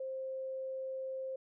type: tone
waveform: sine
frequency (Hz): 527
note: C5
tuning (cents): +12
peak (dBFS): -37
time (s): 0-1.36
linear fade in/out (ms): 5
effects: none